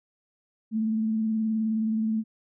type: tone with vibrato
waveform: sine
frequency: 220 Hz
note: A3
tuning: in tune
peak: -23 dBFS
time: 0.71-2.24 s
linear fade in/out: 50 ms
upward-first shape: sine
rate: 19 Hz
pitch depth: 29 cents each way
effects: none